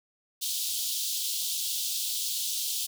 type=high-pass noise; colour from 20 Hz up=pink; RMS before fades=-31 dBFS; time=0.41-2.87 s; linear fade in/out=20 ms; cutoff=3200 Hz; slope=48 dB/octave; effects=none